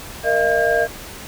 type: tone cluster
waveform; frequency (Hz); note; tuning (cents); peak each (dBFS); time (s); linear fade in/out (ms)
sine; 465.6 / 616 / 682 / 1610; A#4 / D#5 / F5 / G6; -2 / -17 / -41 / +46; -20; 0.23-0.88; 50
effects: pink hiss -35 dBFS RMS until 1.27 s